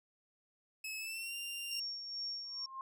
sawtooth tone with pitch glide, 2584 to 2786 Hz, E7 to F7, -35 to -5 cents, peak -37 dBFS, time 0.84-1.8 s, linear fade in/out 5 ms, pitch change +130 cents, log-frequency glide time 0.98-1.35 s
sine tone with tremolo, 5520 Hz, F8, 21 cents flat, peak -37 dBFS, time 1.71-2.66 s, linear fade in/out 5 ms, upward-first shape sine, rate 2.3 Hz, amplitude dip 50%
sine tone with exponential growth, 1063 Hz, C6, 27 cents sharp, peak -38 dBFS, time 2.44-2.81 s, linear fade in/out 1 ms, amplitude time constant 80 ms
effects none

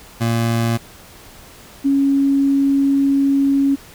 25% pulse / sine tone pair in turn, 115.6 / 276.5 Hz, A#2 / C#4, -14 / -4 cents, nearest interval octave + minor third, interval 1510 cents, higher second, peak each -12 dBFS, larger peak neither, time 0.2-0.78 / 1.84-3.76 s, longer second, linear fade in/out 20 ms, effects pink hiss -42 dBFS RMS until 3.94 s

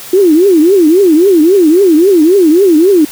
sine tone with vibrato, 349.2 Hz, F4, in tune, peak -3 dBFS, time 0.13-3.05 s, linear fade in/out 5 ms, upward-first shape triangle, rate 3.7 Hz, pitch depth 300 cents each way, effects white hiss -28 dBFS RMS until 3.11 s

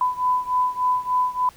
sine beating tone pair, 1000 / 1003.4 Hz, B5 / B5, +21 / +27 cents, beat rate 3.4 Hz, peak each -21 / -23 dBFS, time 0.01-1.49 s, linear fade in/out 2 ms, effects pink hiss -50 dBFS RMS until 1.56 s

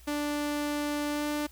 sawtooth tone with pitch glide, 293.7 to 296.3 Hz, D4 to D4, 0 to +15 cents, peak -25 dBFS, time 0.07-1.47 s, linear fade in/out 10 ms, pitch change +15 cents, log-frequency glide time 1.09-1.27 s, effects added 60 Hz sine -51 dBFS peak until 1.51 s + white hiss -58 dBFS RMS until 1.51 s

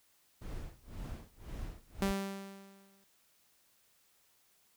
brown noise with tremolo, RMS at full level -41 dBFS, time 0.41-2.12 s, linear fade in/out 10 ms, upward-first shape sine, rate 1.9 Hz, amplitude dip 95%
sawtooth tone with exponential decay, 196 Hz, G3, in tune, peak -25 dBFS, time 2.02-3.04 s, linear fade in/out 2 ms, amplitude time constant 220 ms
effects white hiss -70 dBFS RMS until 4.76 s

